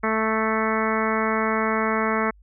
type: harmonic tone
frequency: 220 Hz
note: A3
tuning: in tune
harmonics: 1 / 2 / 3 / 4 / 5 / 6 / 7 / 8 / 9 / 10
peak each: -26 / -27 / -30 / -31 / -28 / -28 / -34 / -32 / -32 / -33 dBFS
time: 0.03-2.31 s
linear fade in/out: 10 ms
effects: added 50 Hz sine -49 dBFS peak until 2.42 s